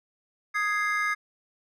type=chord; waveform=triangle; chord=Ab major; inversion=second; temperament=equal; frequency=1244.5 / 1661.2 / 2093 Hz; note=Eb6 / Ab6 / C7; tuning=0 / 0 / 0 cents; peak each=-27 dBFS; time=0.54-1.15 s; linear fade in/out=20 ms; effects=none